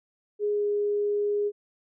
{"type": "tone with pitch glide", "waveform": "sine", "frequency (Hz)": [415.3, 412.2], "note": ["G#4", "G#4"], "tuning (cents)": [0, -13], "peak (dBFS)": -23, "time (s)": [0.39, 1.52], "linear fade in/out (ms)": 50, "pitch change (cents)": -13, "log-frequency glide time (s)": [0.5, 0.65], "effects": []}